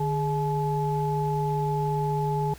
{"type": "tone cluster", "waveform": "sine", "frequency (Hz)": [149.9, 415.2, 857], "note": ["D3", "G#4", "A5"], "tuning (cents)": [36, 0, -46], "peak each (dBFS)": [-26, -30, -28], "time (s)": [0, 2.54], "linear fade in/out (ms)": 5, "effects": ["added 60 Hz sine -45 dBFS peak until 2.58 s", "pink hiss -49 dBFS RMS until 2.58 s"]}